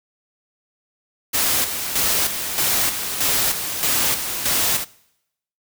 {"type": "noise with tremolo", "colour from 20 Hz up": "white", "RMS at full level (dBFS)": -19, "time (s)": [1.33, 4.85], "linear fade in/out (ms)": 20, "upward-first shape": "square", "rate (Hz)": 1.6, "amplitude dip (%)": 55, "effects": ["noise-tail reverb RT60 0.8 s tail -22 dB re dry"]}